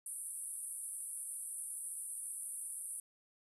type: band-pass noise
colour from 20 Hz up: white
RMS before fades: -44 dBFS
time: 0.06-3 s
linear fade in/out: 2 ms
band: 8800 to 11000 Hz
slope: 96 dB/octave
effects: none